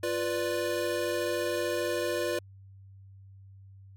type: chord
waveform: square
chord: B diminished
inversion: second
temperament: equal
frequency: 349.2 / 493.9 / 587.3 Hz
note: F4 / B4 / D5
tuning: 0 / 0 / 0 cents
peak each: -33 dBFS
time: 0.03-2.39 s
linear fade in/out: 5 ms
effects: added 97 Hz sine -48 dBFS peak until 3.96 s + MP3 64 kbps